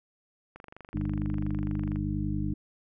click train, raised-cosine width 0.5 ms, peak -30 dBFS, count 35, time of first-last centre 0.56-1.959 s, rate 24.3 Hz
harmonic tone, 50.5 Hz, G#1, 48 cents flat, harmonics 1 / 2 / 3 / 4 / 6, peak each -34 / -34 / -34 / -34 / -34 dBFS, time 0.94-2.54 s, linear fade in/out 5 ms
effects none

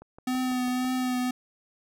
click train, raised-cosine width 1 ms, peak -32 dBFS, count 6, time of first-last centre 0.02-0.846 s, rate 6.05 Hz
square tone with vibrato, 252.9 Hz, B3, 41 cents sharp, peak -26 dBFS, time 0.27-1.31 s, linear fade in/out 5 ms, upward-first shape triangle, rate 1.9 Hz, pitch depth 25 cents each way
effects none

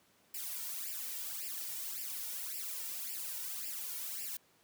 blue noise with flanger, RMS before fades -41 dBFS, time 0.34-4.37 s, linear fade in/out 5 ms, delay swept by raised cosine 0.39 to 2.19 ms, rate 1.8 Hz, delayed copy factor +1, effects pink hiss -68 dBFS RMS until 4.63 s + high-pass 150 Hz 12 dB/octave

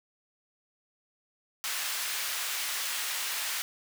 pink high-pass noise, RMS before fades -33 dBFS, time 1.64-3.62 s, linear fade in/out 0 ms, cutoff 1600 Hz, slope 12 dB/octave, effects none

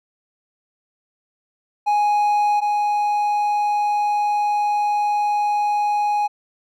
triangle tone pair in turn, 830.6 / 830.6 Hz, G#5 / G#5, 0 / 0 cents, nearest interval unison, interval 0 cents, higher neither, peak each -13 / -15 dBFS, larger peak first, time 1.86-2.61 / 2.61-6.28 s, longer second, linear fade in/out 20 ms, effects none

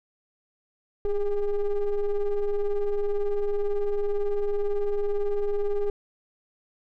triangle ring-modulated tone, 200 Hz, G3, 35 cents sharp, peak -17 dBFS, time 1.05-5.9 s, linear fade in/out 2 ms, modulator 209 Hz, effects none

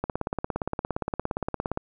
click train, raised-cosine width 1 ms, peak -13 dBFS, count 31, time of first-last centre 0.04-1.774 s, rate 17.3 Hz, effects none

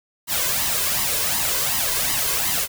white noise with flanger, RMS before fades -22 dBFS, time 0.27-2.68 s, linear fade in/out 50 ms, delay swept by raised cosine 0.99 to 1.98 ms, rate 2.7 Hz, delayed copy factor +0.65, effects none

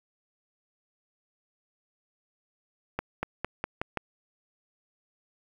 accelerating click train, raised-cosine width 0.5 ms, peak -14 dBFS, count 6, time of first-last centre 2.99-3.973 s, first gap 240 ms, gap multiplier 0.9, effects 8-bit

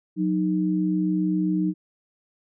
sine tone pair together, 182.6 / 310 Hz, F#3 / D#4, -23 / -6 cents, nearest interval major sixth, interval 917 cents, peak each -23 dBFS, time 0.16-1.74 s, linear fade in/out 50 ms, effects none

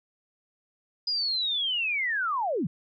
sine linear sweep, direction down, 4978 to 130 Hz, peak -25 dBFS, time 1.07-2.67 s, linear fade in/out 5 ms, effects none

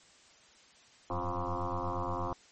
sine tone with frequency modulation, 528 Hz, C5, 16 cents sharp, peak -31 dBFS, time 1.1-2.33 s, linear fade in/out 2 ms, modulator 88.7 Hz, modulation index 7.1, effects white hiss -60 dBFS RMS until 2.51 s + MP3 32 kbps

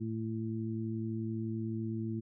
harmonic tone, 111.5 Hz, A2, 23 cents sharp, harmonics 1 / 2 / 3, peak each -37 / -37 / -40 dBFS, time 0-2.21 s, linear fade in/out 20 ms, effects none

